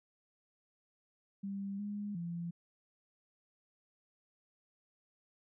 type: tone with pitch steps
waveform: sine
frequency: 197.7 / 205.5 / 170.9 Hz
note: G3 / G#3 / F3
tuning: +15 / -18 / -37 cents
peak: -37 dBFS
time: 1.43-2.51 s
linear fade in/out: 10 ms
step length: 360 ms
effects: none